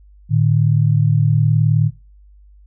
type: tone pair together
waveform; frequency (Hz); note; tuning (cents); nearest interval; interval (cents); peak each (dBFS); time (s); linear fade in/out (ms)
sine; 111.43 / 150.7; A2 / D3; +22 / +45; perfect fourth; 523; -14; 0.29-1.91; 50
effects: noise-tail reverb RT60 0.3 s tail -21 dB re dry + added 50 Hz sine -43 dBFS peak until 2.66 s